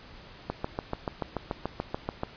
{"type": "click train", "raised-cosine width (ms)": 1, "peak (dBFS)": -15, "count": 13, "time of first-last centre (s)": [0.5, 2.234], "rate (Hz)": 6.92, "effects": ["pink hiss -49 dBFS RMS until 2.36 s", "resampled to 11025 Hz"]}